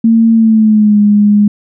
sine tone with pitch glide, 226.9 to 206.9 Hz, A#3 to G#3, -47 to -6 cents, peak -4 dBFS, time 0.04-1.48 s, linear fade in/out 5 ms, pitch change -159 cents, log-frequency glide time 0.33-0.99 s, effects none

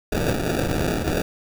blue noise with sample-and-hold, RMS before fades -23 dBFS, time 0.12-1.22 s, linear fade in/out 5 ms, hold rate 1050 Hz, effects none

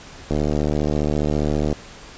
click train, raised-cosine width 2 ms, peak -8 dBFS, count 107, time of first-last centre 0.31-1.727 s, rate 74.8 Hz, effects pink hiss -41 dBFS RMS until 2.17 s + resampled to 16000 Hz

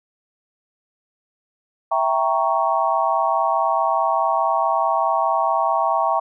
sine chord, E diminished seventh, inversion none, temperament equal, 659.3 / 784 / 932.3 / 1108.7 Hz, E5 / G5 / Bb5 / Db6, 0 / 0 / 0 / 0 cents, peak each -22 dBFS, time 1.91-6.2 s, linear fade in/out 10 ms, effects none

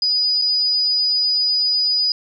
sine tone with dropouts, 4946 Hz, D#8, 11 cents flat, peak -15 dBFS, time 0.02-2.12 s, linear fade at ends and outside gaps 2 ms, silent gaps 0.416-0.42 s, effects none

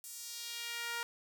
sawtooth tone with high-pass filter sweep, 470 Hz, A#4, 14 cents sharp, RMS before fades -42 dBFS, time 0.04-1.03 s, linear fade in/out 0 ms, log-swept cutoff 8700 to 1200 Hz, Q 1.2, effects none

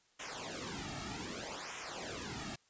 pink noise with flanger, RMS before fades -43 dBFS, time 0.19-2.56 s, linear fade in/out 10 ms, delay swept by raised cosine 0.22 to 2.02 ms, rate 0.64 Hz, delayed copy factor -0.95, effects white hiss -71 dBFS RMS until 2.69 s + resampled to 16000 Hz

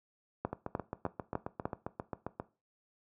two click trains, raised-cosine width 1 ms, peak -18 / -22 dBFS, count 5 / 15, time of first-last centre 0.45-1.655 / 0.53-2.399 s, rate 3.32 / 7.49 Hz, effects noise-tail reverb RT60 0.3 s tail -17 dB re dry + high-pass 80 Hz 12 dB/octave

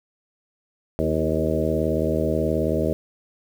harmonic tone with a mistuned harmonic, 78.6 Hz, D#2, 18 cents sharp, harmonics 1 / 2 / 3 / 4 / 5 / 6 / 7 / 8, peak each -28 / -28 / -28 / -28 / -28 / -28 / -28 / -28 dBFS, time 0.99-2.93 s, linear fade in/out 0 ms, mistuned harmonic 4, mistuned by +32 cents, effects 8-bit

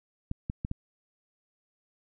clicks, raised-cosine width 5 ms, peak -19 dBFS, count 4, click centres 0.314 / 0.499 / 0.649 / 0.714 s, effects none

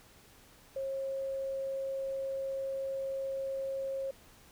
sine tone, 540 Hz, C#5, 45 cents flat, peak -33 dBFS, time 0.76-4.11 s, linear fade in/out 5 ms, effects pink hiss -59 dBFS RMS until 4.51 s

